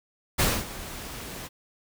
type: noise with ADSR envelope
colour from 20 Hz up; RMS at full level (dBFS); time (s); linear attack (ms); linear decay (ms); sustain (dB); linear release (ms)
pink; -21; 0.38-1.49; 20; 240; -17; 31
effects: none